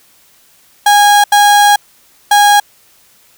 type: tone bursts at uneven times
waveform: 35% pulse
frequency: 822 Hz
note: G#5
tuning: 18 cents flat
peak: -3 dBFS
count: 3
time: 0.86-1.24 / 1.32-1.76 / 2.31-2.6 s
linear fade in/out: 5 ms
effects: white hiss -48 dBFS RMS until 3.37 s